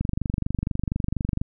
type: click train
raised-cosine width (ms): 5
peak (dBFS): -12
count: 35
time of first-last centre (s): 0.01-1.415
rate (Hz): 24.2
effects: none